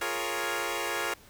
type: chord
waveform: 10% pulse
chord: Bb minor seventh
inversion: second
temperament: equal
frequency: 349.2 / 415.3 / 466.2 / 554.4 Hz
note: F4 / Ab4 / Bb4 / Db5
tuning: 0 / 0 / 0 / 0 cents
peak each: -27 dBFS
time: 0.01-1.14 s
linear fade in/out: 5 ms
effects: pink hiss -55 dBFS RMS until 1.29 s